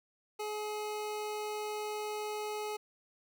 25% pulse tone, 423 Hz, G#4, 32 cents sharp, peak -32 dBFS, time 0.39-2.77 s, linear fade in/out 10 ms, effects none

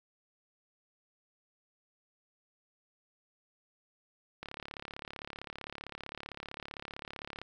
click train, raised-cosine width 0.3 ms, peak -25 dBFS, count 107, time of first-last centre 4.43-7.416 s, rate 35.5 Hz, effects 11-bit

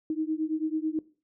sine beating tone pair, 310 / 319.1 Hz, D#4 / D#4, -6 / +44 cents, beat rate 9.1 Hz, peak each -30 dBFS, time 0.1-0.99 s, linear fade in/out 2 ms, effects noise-tail reverb RT60 0.4 s tail -20 dB re dry

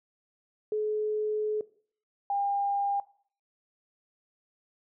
sine tone pair in turn, 426.6 / 802.5 Hz, G#4 / G5, +46 / +40 cents, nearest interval major seventh, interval 1094 cents, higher second, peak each -26 dBFS, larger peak neither, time 0.72-1.61 / 2.3-3 s, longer first, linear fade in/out 2 ms, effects noise-tail reverb RT60 0.5 s tail -19 dB re dry

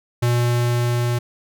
square tone with level ramp, 120.5 Hz, B2, 42 cents flat, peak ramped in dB -16 to -19 dBFS, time 0.22-1.19 s, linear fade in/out 10 ms, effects none

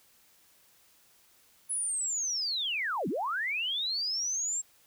sine linear two-way sweep, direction down then up, 10370 to 155.5 to 7600 Hz, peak -29 dBFS, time 1.69-4.62 s, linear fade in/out 20 ms, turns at 3.08 s, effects white hiss -63 dBFS RMS until 4.86 s

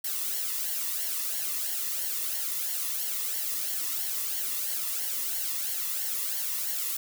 blue noise with flanger, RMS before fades -31 dBFS, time 0.04-6.97 s, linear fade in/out 5 ms, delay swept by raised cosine 0.8 to 1.32 ms, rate 3 Hz, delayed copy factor -0.65, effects none

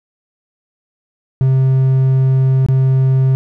triangle tone with dropouts, 132.1 Hz, C3, 17 cents sharp, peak -7 dBFS, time 1.41-3.35 s, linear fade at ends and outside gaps 0 ms, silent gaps 2.663-2.686 s, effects none

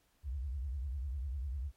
sine tone with vibrato, 67 Hz, C2, 42 cents sharp, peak -35 dBFS, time 0.23-1.72 s, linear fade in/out 50 ms, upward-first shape sine, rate 10 Hz, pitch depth 210 cents each way, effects pink hiss -73 dBFS RMS until 1.76 s + MP3 64 kbps

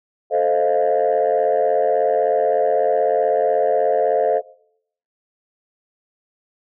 sine chord, F dominant seventh, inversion first, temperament equal, 440 / 523.3 / 622.3 / 698.5 Hz, A4 / C5 / Eb5 / F5, 0 / 0 / 0 / 0 cents, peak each -19 dBFS, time 0.3-4.42 s, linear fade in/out 50 ms, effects noise-tail reverb RT60 0.7 s tail -22 dB re dry + tanh soft clip ceiling -9 dBFS

